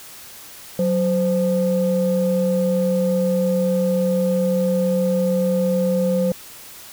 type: tone pair together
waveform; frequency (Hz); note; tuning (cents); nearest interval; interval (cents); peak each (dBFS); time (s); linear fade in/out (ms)
sine; 185 / 517.4; F#3 / C5; 0 / -19; octave + tritone; 1781; -18; 0.79-6.32; 2
effects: tanh soft clip ceiling -10 dBFS + white hiss -40 dBFS RMS until 6.92 s